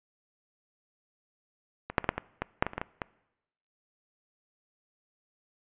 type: clicks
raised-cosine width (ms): 0.5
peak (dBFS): -20 / -6 / -18 / -7 / -15 / -14 / -6 / -15 / -25 / -16 / -16 / -16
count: 12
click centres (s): 1.9 / 1.982 / 2.043 / 2.091 / 2.18 / 2.42 / 2.625 / 2.666 / 2.734 / 2.78 / 2.815 / 3.018
effects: noise-tail reverb RT60 0.9 s tail -22 dB re dry + resampled to 8000 Hz